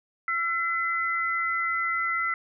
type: tone pair together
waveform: sine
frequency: 1352.2 / 2026 Hz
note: E6 / B6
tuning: +44 / +44 cents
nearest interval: perfect fifth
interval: 700 cents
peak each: -27 dBFS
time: 0.28-2.34 s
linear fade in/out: 2 ms
effects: none